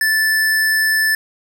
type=tone; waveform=square; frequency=1755 Hz; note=A6; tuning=5 cents flat; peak=-14 dBFS; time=0.01-1.15 s; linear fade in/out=2 ms; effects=none